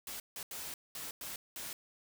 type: noise bursts at uneven times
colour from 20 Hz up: white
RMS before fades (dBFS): -43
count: 6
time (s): 0.07-0.2 / 0.36-0.43 / 0.51-0.74 / 0.95-1.11 / 1.21-1.36 / 1.56-1.73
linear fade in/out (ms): 2
effects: none

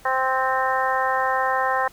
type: harmonic tone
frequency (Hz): 261.4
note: C4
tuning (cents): -1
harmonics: 2 / 3 / 4 / 5 / 6 / 7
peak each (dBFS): -27 / -24 / -24 / -29 / -30 / -27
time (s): 0.05-1.88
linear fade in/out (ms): 5
effects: pink hiss -50 dBFS RMS until 1.92 s

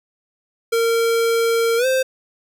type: tone with pitch glide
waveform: square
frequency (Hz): 460 to 522.3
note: A#4 to C5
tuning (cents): -23 to -3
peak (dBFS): -16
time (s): 0.72-2.03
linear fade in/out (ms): 10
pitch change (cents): +220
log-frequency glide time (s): 1.77-1.86
effects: none

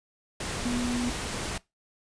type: tone in noise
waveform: sine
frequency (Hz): 243.1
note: B3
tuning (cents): -27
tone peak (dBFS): -27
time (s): 0.65-1.1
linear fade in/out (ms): 5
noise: pink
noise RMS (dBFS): -33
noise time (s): 0.4-1.58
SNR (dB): +3
effects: noise-tail reverb RT60 0.2 s tail -21 dB re dry + resampled to 22050 Hz

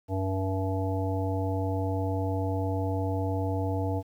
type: harmonic tone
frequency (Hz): 95.4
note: G2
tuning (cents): -47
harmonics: 1 / 3 / 5 / 7 / 9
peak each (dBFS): -28 / -33 / -35 / -36 / -38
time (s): 0.08-4.03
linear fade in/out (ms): 50
effects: 10-bit

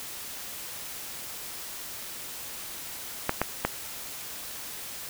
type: clicks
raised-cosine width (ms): 0.5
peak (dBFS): -8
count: 3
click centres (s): 3.294 / 3.416 / 3.65
effects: white hiss -39 dBFS RMS until 5.09 s

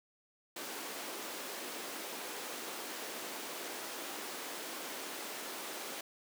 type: high-pass noise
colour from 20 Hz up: pink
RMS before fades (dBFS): -43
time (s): 0.56-6.01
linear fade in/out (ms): 5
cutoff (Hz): 280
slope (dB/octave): 24
effects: none

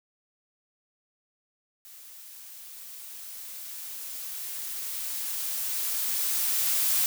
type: noise with level ramp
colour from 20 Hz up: blue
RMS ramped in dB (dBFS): -48 to -24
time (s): 1.85-7.06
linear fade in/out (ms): 0
effects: none

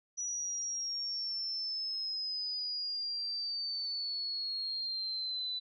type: exponential sweep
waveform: sine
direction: down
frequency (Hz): 5880 to 3978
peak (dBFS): -34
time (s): 0.17-5.6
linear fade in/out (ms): 20
effects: none

